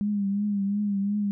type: tone with vibrato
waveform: sine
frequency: 202.4 Hz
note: G#3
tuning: 44 cents flat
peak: -23 dBFS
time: 0.01-1.31 s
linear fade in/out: 0 ms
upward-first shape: triangle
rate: 2.8 Hz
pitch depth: 61 cents each way
effects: none